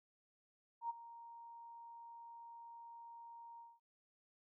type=tone with ADSR envelope; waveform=sine; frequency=932.3 Hz; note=A#5; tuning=in tune; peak=-36 dBFS; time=0.81-3.8 s; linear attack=86 ms; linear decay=21 ms; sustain=-16 dB; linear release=210 ms; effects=none